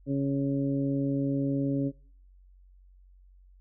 harmonic tone, 138.59 Hz, C#3, in tune, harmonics 1 / 2 / 3 / 4, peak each -30 / -27 / -38 / -37 dBFS, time 0.06-1.92 s, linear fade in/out 50 ms, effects noise-tail reverb RT60 0.5 s tail -23 dB re dry + added 46 Hz sine -53 dBFS peak until 3.6 s

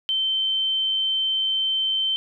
sine tone, 3099 Hz, G7, 21 cents flat, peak -20 dBFS, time 0.09-2.16 s, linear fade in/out 0 ms, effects none

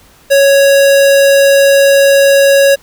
square tone, 554.4 Hz, C#5, in tune, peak -5 dBFS, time 0.3-2.76 s, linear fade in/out 20 ms, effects pink hiss -44 dBFS RMS until 2.82 s

